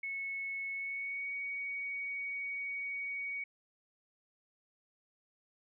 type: tone with pitch glide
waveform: sine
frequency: 2200 to 2244 Hz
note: C#7 to C#7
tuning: -14 to +21 cents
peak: -36 dBFS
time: 0.03-3.44 s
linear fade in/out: 5 ms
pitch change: +35 cents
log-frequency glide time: 0.73-1.3 s
effects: none